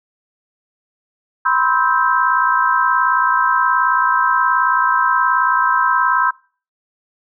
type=chord; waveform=sine; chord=C major seventh; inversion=third; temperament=equal with one note detuned; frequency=987.8 / 1046.5 / 1298.9 / 1568 Hz; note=B5 / C6 / E6 / G6; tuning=0 / 0 / -26 / 0 cents; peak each=-18 dBFS; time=1.45-6.31 s; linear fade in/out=10 ms; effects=noise-tail reverb RT60 0.4 s tail -23 dB re dry